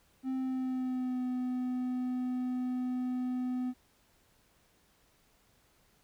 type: tone with pitch glide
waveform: triangle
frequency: 261.6 to 251.7 Hz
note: C4 to B3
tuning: 0 to +33 cents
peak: -29 dBFS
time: 0.23-3.74 s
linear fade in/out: 50 ms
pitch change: -67 cents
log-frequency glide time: 0.34-1.23 s
effects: pink hiss -68 dBFS RMS until 6.03 s